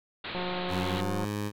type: low-pass noise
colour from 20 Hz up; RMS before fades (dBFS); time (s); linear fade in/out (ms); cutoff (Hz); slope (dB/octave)
white; -38; 0.24-1.01; 5; 4200; 96
type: click train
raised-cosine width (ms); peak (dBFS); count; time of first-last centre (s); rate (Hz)
1; -22; 162; 0.35-1.244; 180
type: tone with pitch glide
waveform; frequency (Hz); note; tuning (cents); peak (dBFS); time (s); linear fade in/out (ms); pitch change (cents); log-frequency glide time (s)
15% pulse; 92.5 to 103.83; F#2 to G#2; 0 to 0; -24; 0.68-1.52; 50; +200; 0.85-1.28
effects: none